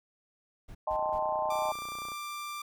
brown noise bursts, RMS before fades -45 dBFS, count 3, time 0.68-1.19 s, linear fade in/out 10 ms, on 70 ms, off 150 ms
sine chord, A half-diminished seventh, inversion second, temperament equal, 622.3 / 784 / 880 / 1046.5 Hz, Eb5 / G5 / A5 / C6, 0 / 0 / 0 / 0 cents, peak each -32 / -35 / -33 / -35 dBFS, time 0.87-1.72 s, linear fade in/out 5 ms
click train, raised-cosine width 1 ms, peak -33 dBFS, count 36, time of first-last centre 0.96-2.119 s, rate 30.2 Hz
sawtooth tone, 1182 Hz, D6, 11 cents sharp, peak -33 dBFS, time 1.5-2.62 s, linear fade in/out 5 ms
effects none

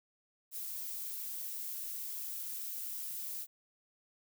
violet noise, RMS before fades -41 dBFS, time 0.51-3.47 s, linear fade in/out 50 ms, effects none

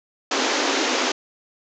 pink band-pass noise, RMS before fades -22 dBFS, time 0.31-1.12 s, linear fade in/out 5 ms, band 250 to 7000 Hz, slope 96 dB/octave, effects none

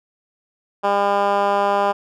10% pulse tone with band-pass filter, 201.1 Hz, G3, 44 cents sharp, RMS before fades -18 dBFS, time 0.83-1.93 s, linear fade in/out 20 ms, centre 810 Hz, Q 1.3, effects none

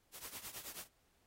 white noise with tremolo, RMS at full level -45 dBFS, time 0.12-0.88 s, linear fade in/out 50 ms, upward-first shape triangle, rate 9.3 Hz, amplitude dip 85%, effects pink hiss -75 dBFS RMS until 1.26 s + AAC 48 kbps

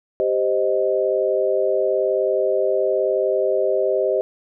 sine chord, C minor, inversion second, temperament equal, 392 / 523.3 / 622.3 Hz, G4 / C5 / Eb5, 0 / 0 / 0 cents, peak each -21 dBFS, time 0.2-4.21 s, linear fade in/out 0 ms, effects none

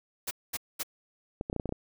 white noise bursts, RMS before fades -33 dBFS, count 3, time 0.27-0.833 s, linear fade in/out 10 ms, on 41 ms, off 220 ms
clicks, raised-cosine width 2 ms, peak -19 dBFS, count 8, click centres 1.411 / 1.499 / 1.529 / 1.563 / 1.598 / 1.657 / 1.692 / 1.724 s
effects none

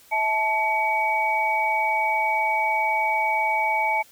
sine tone cluster, 648 / 871 / 2262 Hz, E5 / A5 / C#7, -30 / -18 / +34 cents, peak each -30 / -22 / -24 dBFS, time 0.11-4.03 s, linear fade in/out 20 ms, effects white hiss -53 dBFS RMS until 4.11 s

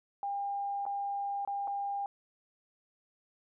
sine tone with dropouts, 802 Hz, G5, 39 cents sharp, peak -32 dBFS, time 0.23-2.06 s, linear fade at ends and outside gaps 1 ms, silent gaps 0.854-0.864 / 1.45-1.475 / 1.674-1.678 s, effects none

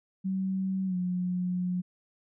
sine tone with pitch glide, 190.2 to 180.36 Hz, F#3 to F#3, +48 to -44 cents, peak -27 dBFS, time 0.24-1.82 s, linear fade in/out 20 ms, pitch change -92 cents, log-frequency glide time 0.86-0.96 s, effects none

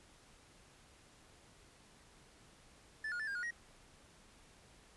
triangle tone with pitch steps, 1750 / 1435 / 1754 / 1609 / 1445 / 1890 Hz, A6 / F6 / A6 / G6 / F#6 / A#6, -10 / +47 / -6 / +45 / -41 / +23 cents, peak -36 dBFS, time 3.04-3.508 s, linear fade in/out 5 ms, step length 78 ms, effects pink hiss -63 dBFS RMS until 4.96 s + resampled to 24000 Hz

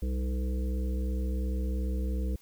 harmonic tone with a mistuned harmonic, 62.8 Hz, B1, 30 cents sharp, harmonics 1 / 3 / 5 / 7 / 8, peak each -28 / -38 / -42 / -45 / -46 dBFS, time 0.02-2.36 s, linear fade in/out 5 ms, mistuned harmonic 3, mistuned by +80 cents, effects white hiss -61 dBFS RMS until 2.41 s

